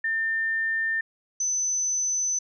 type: tone pair in turn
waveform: sine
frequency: 1800 / 6054 Hz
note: A6 / F#8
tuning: +39 / +39 cents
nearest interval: octave + major sixth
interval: 2100 cents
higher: second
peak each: -23 dBFS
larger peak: neither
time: 0.04-1.01 / 1.4-2.39 s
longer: second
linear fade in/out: 5 ms
effects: none